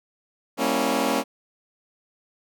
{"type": "chord", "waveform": "15% pulse", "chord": "G diminished seventh", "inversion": "none", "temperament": "equal with one note detuned", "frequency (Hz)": [196, 236.7, 277.2, 329.6], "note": ["G3", "Bb3", "Db4", "Fb4"], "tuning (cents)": [0, 27, 0, 0], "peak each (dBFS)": [-24, -19, -18, -24], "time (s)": [0.57, 1.24], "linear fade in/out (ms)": 50, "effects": []}